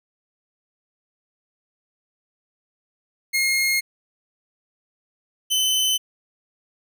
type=tone pair in turn; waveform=sawtooth; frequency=2146 / 3042 Hz; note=C7 / F#7; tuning=+43 / +47 cents; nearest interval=tritone; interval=604 cents; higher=second; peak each=-15 dBFS; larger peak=neither; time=3.33-3.81 / 5.5-5.98 s; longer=neither; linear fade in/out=20 ms; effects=none